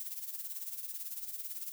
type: noise with tremolo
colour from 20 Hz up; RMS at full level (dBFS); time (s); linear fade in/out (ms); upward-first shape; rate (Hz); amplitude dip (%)
violet; -39; 0-1.72; 0; sine; 18; 65
effects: none